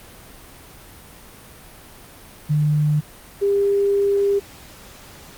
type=tone pair in turn; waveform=sine; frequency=150 / 400.5 Hz; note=D3 / G4; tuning=+37 / +37 cents; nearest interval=octave + perfect fourth; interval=1700 cents; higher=second; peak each=-15 dBFS; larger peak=neither; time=2.49-3.01 / 3.41-4.4 s; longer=second; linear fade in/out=20 ms; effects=pink hiss -43 dBFS RMS until 5.37 s + Opus 32 kbps